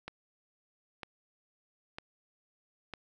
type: click train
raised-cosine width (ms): 0.3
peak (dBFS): -24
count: 4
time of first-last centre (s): 0.08-2.937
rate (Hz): 1.05
effects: none